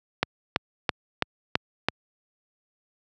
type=click train; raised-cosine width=0.3 ms; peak=-4 dBFS; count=6; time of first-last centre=0.23-1.886 s; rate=3.02 Hz; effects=high-pass 80 Hz 12 dB/octave